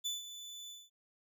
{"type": "tone with ADSR envelope", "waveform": "30% pulse", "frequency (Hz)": 3491, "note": "A7", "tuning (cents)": -14, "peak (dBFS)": -31, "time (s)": [0.04, 0.9], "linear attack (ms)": 20, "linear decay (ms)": 160, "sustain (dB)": -12, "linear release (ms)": 210, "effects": []}